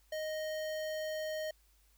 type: tone with notch filter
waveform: square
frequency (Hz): 622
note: D#5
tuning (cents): -1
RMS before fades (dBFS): -38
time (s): 0.12-1.51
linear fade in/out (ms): 5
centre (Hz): 9300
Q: 1.9
effects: added 51 Hz sine -66 dBFS peak until 1.97 s + white hiss -71 dBFS RMS until 1.97 s